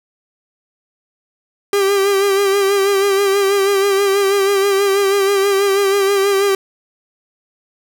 45% pulse tone with vibrato, 395.9 Hz, G4, 17 cents sharp, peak -12 dBFS, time 1.73-6.55 s, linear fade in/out 2 ms, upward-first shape sine, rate 6.2 Hz, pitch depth 42 cents each way, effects none

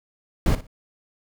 brown noise with echo, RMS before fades -18 dBFS, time 0.46-0.55 s, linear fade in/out 2 ms, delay 59 ms, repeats 2, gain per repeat -14 dB, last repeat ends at 0.668 s, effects none

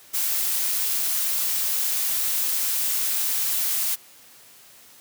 blue noise, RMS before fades -24 dBFS, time 0.13-3.96 s, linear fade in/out 20 ms, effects white hiss -50 dBFS RMS until 5 s + high-pass 80 Hz 12 dB/octave

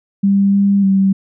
sine tone with pitch steps, 198 / 199.3 / 193.7 Hz, G3 / G3 / G3, +18 / +29 / -20 cents, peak -9 dBFS, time 0.23-1.13 s, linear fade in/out 10 ms, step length 300 ms, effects none

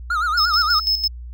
triangle tone with vibrato, 1329 Hz, E6, 14 cents sharp, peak -16 dBFS, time 0.1-0.8 s, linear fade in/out 5 ms, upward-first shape sine, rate 8.6 Hz, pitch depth 150 cents each way
triangle tone with tremolo, 5200 Hz, E8, 24 cents flat, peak -14 dBFS, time 0.37-1.08 s, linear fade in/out 10 ms, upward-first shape square, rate 6 Hz, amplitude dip 65%
effects added 60 Hz sine -31 dBFS peak until 1.33 s

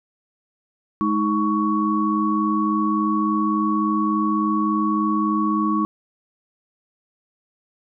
sine tone cluster, 211.3 / 314.8 / 1117 Hz, G#3 / D#4 / C#6, +30 / +20 / +13 cents, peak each -22 dBFS, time 1.01-5.85 s, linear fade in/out 0 ms, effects none

